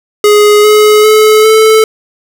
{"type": "tone with pitch steps", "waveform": "square", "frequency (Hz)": [417.1, 423.9, 430.8, 437.8], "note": ["G#4", "G#4", "A4", "A4"], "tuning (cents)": [7, 35, -37, -9], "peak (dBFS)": -3, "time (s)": [0.24, 1.84], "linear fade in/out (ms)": 2, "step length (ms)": 400, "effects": []}